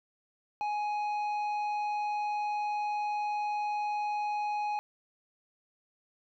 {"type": "tone with tanh clipping", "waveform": "sine", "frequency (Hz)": 835, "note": "G#5", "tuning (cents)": 9, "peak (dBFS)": -31, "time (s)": [0.61, 4.79], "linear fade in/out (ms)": 0, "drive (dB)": 8, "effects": []}